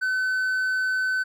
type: tone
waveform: triangle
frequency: 1517 Hz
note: F#6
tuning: 43 cents sharp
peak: -20 dBFS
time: 0.01-1.24 s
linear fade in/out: 20 ms
effects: none